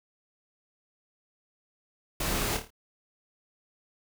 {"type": "noise with echo", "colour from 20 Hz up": "pink", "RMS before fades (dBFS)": -30, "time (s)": [2.2, 2.57], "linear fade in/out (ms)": 5, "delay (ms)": 27, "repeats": 5, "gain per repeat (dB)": -6, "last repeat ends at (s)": 2.705, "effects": []}